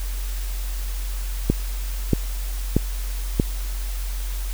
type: click train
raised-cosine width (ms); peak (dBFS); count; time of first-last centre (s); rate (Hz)
3; -3; 4; 1.5-3.399; 1.58
effects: added 45 Hz sine -24 dBFS peak until 4.53 s + white hiss -38 dBFS RMS until 4.53 s